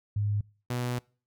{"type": "tone pair in turn", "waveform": ["sine", "sawtooth"], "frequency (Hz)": [103.4, 122.96], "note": ["G#2", "B2"], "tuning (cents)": [-7, -7], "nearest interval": "minor third", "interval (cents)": 300, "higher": "second", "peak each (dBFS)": -25, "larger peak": "neither", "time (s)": [[0.16, 0.41], [0.7, 0.99]], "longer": "second", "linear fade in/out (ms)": 5, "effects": ["noise-tail reverb RT60 0.4 s tail -25 dB re dry"]}